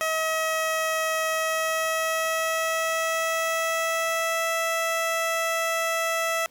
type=tone with pitch glide; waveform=15% pulse; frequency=639 to 658.9 Hz; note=D#5 to E5; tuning=+46 to -1 cents; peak=-17 dBFS; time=0.01-6.46 s; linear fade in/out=0 ms; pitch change=+53 cents; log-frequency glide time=1.29-4.48 s; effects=pink hiss -57 dBFS RMS until 6.5 s + high-pass 80 Hz 12 dB/octave